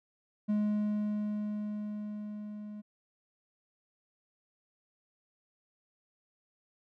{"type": "tone with level ramp", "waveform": "triangle", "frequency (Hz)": 209.7, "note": "G#3", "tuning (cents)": 17, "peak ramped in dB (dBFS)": [-24, -39], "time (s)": [0.48, 2.82], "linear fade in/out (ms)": 20, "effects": []}